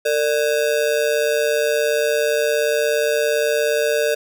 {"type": "ring-modulated tone", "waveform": "square", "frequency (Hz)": 523.3, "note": "C5", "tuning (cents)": 0, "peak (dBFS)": -14, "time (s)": [0.05, 4.15], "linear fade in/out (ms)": 10, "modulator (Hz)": 68.6, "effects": []}